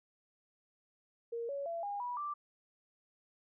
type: tone with pitch steps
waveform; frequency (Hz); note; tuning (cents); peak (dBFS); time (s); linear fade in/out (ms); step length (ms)
sine; 466.2 / 560.9 / 674.7 / 811.7 / 976.5 / 1174.8; A#4 / C#5 / E5 / G#5 / B5 / D6; 0 / +20 / +40 / -40 / -20 / 0; -36; 1.32-2.34; 10; 170
effects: none